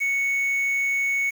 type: tone with quantisation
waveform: triangle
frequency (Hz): 2217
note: C#7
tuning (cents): 0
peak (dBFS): -19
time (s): 0-1.31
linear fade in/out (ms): 20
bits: 7
effects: none